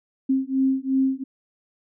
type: beating tone pair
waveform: sine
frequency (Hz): 264.5 / 267.3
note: C4 / C4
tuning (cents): +19 / +37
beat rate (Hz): 2.8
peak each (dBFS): -22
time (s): 0.29-1.24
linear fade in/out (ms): 10
effects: none